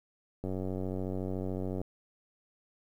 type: click train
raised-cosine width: 2 ms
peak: -23 dBFS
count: 130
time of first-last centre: 0.44-1.815 s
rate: 93.8 Hz
effects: 10-bit